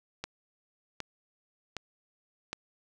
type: click train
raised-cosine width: 0.2 ms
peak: -18 dBFS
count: 4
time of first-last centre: 0.24-2.53 s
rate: 1.31 Hz
effects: none

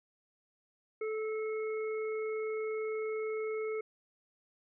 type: harmonic tone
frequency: 435.6 Hz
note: A4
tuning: 17 cents flat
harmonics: 1 / 3 / 5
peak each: -33 / -47 / -46 dBFS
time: 1.01-3.81 s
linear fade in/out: 5 ms
effects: none

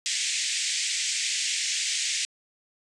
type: band-pass noise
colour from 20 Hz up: white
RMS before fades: -28 dBFS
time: 0.06-2.25 s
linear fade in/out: 0 ms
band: 1900 to 8100 Hz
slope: 48 dB/octave
effects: resampled to 24000 Hz

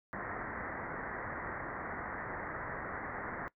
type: low-pass noise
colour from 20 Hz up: white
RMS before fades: -41 dBFS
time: 0.13-3.48 s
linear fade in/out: 0 ms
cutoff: 2000 Hz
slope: 96 dB/octave
effects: noise-tail reverb RT60 0.1 s tail -20 dB re dry

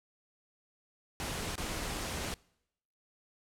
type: noise with dropouts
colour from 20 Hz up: pink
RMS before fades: -37 dBFS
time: 1.2-2.34 s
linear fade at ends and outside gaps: 0 ms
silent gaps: 1.555-1.579 s
effects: noise-tail reverb RT60 0.8 s tail -25 dB re dry + low-pass 11000 Hz 12 dB/octave

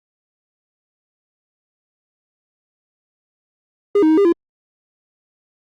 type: tone with pitch steps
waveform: triangle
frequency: 406.8 / 313.2 / 315.5 / 401.4 / 340.4 Hz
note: G#4 / D#4 / D#4 / G4 / F4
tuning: -36 / +11 / +24 / +41 / -44 cents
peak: -8 dBFS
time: 3.95-4.325 s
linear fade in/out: 5 ms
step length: 75 ms
effects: Opus 32 kbps

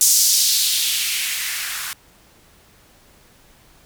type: noise with band-pass filter sweep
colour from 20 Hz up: violet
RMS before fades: -19 dBFS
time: 0.01-1.93 s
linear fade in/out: 0 ms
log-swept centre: 6600 to 1300 Hz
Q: 2
effects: pink hiss -52 dBFS RMS until 3.85 s

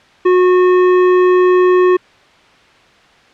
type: tone with hard clipping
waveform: sine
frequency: 364.2 Hz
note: F#4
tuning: 27 cents flat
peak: -9 dBFS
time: 0.25-1.97 s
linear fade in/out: 10 ms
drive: 12 dB
effects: white hiss -46 dBFS RMS until 3.33 s + low-pass 3000 Hz 12 dB/octave

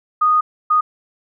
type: tone bursts at uneven times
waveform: sine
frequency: 1237 Hz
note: D#6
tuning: 10 cents flat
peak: -11 dBFS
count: 2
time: 0.21-0.41 / 0.7-0.81 s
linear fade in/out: 10 ms
effects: none

